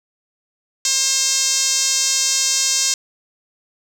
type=tone with band-pass filter; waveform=5% pulse; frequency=532 Hz; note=C5; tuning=29 cents sharp; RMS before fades=-18 dBFS; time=0.85-2.94 s; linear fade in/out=2 ms; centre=6900 Hz; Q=2.2; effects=none